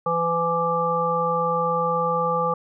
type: harmonic tone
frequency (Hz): 168.1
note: E3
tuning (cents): +34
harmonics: 1 / 3 / 5 / 7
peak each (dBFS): -30 / -24 / -27 / -23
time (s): 0.06-2.54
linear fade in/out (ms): 5
effects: none